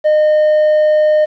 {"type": "tone with quantisation", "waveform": "triangle", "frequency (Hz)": 611, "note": "D#5", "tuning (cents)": -32, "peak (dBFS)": -6, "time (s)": [0.04, 1.26], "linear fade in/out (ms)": 20, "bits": 6, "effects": ["low-pass 3000 Hz 12 dB/octave"]}